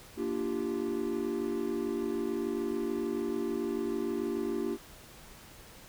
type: chord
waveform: triangle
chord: G minor seventh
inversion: first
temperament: equal with one note detuned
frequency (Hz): 233.1 / 293.7 / 345.2 / 392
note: Bb3 / D4 / F4 / G4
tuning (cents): 0 / 0 / -20 / 0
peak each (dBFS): -35 / -35 / -33 / -33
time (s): 0.16-4.78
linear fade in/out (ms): 50
effects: pink hiss -52 dBFS RMS until 5.88 s